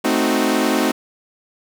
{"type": "chord", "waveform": "sawtooth", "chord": "A diminished seventh", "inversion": "none", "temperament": "equal", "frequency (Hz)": [220, 261.6, 311.1, 370], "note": ["A3", "C4", "Eb4", "Gb4"], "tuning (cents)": [0, 0, 0, 0], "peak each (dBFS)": [-18, -16, -17, -19], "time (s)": [0.04, 0.92], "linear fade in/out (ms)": 10, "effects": []}